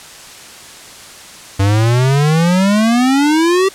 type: exponential sweep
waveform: square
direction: up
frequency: 96 to 392.5 Hz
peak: -10 dBFS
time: 1.59-3.69 s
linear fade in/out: 10 ms
effects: white hiss -35 dBFS RMS until 3.74 s + low-pass 9000 Hz 12 dB/octave